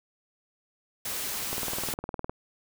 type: noise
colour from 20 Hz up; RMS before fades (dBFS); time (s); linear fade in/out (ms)
white; -33; 1.05-1.94; 5
type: click train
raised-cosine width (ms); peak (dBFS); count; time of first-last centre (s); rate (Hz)
1; -19; 16; 1.53-2.295; 19.6
effects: none